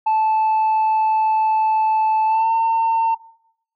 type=tone with pitch glide; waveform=sine; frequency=874 to 905.3 Hz; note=A5 to A5; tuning=-12 to +49 cents; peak=-12 dBFS; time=0.06-3.15 s; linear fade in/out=10 ms; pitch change=+61 cents; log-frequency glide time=2.26-2.52 s; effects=noise-tail reverb RT60 0.7 s tail -21 dB re dry + tanh soft clip ceiling -13 dBFS